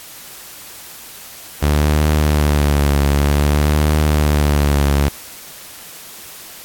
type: tone with vibrato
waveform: sawtooth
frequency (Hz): 73.42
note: D2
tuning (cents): 0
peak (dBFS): -8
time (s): 1.62-5.09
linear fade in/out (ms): 10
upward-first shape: triangle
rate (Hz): 0.53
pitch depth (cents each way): 70
effects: white hiss -36 dBFS RMS until 6.64 s + AAC 64 kbps